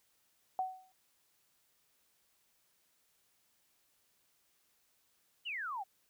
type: tone with exponential decay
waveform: sine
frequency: 750 Hz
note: F#5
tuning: 23 cents sharp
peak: -29 dBFS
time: 0.59-0.92 s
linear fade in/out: 1 ms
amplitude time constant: 70 ms
type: exponential sweep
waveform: sine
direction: down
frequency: 3081 to 730 Hz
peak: -37 dBFS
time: 5.45-5.84 s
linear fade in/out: 20 ms
effects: white hiss -74 dBFS RMS until 6.09 s